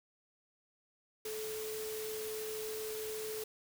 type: tone in noise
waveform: sine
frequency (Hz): 433.9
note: A4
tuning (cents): -24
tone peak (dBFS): -39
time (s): 1.25-3.44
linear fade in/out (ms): 5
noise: white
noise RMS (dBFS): -45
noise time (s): 1.25-3.44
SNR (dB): +3
effects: none